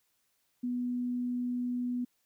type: tone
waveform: sine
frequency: 246 Hz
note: B3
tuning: 7 cents flat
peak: -30 dBFS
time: 0.63-2.05 s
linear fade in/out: 10 ms
effects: white hiss -75 dBFS RMS until 2.25 s